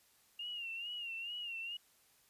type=tone with vibrato; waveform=sine; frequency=2801 Hz; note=F7; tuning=4 cents sharp; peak=-40 dBFS; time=0.39-1.77 s; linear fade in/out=5 ms; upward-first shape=sine; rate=2.3 Hz; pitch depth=78 cents each way; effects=white hiss -69 dBFS RMS until 2.29 s + resampled to 32000 Hz